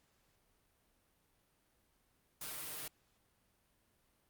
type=noise with comb filter; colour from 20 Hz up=white; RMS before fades=-44 dBFS; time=2.41-2.88 s; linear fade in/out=5 ms; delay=6.5 ms; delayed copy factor=+0.95; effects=pink hiss -75 dBFS RMS until 4.29 s + Opus 48 kbps